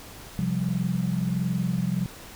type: chord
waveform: sine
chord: C suspended fourth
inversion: none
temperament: equal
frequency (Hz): 130.81 / 174.61 / 196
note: C3 / F3 / G3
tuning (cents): 0 / 0 / 0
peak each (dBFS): -29 / -26 / -29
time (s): 0.39-2.06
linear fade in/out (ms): 0
effects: pink hiss -44 dBFS RMS until 2.35 s